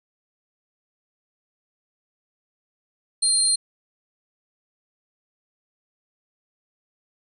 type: tone cluster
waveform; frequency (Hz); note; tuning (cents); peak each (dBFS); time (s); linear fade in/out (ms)
sine; 4184 / 8720 / 9290; C8 / C#9 / D9; -1 / -29 / -20; -21 / -25 / -20; 3.22-3.56; 10
effects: none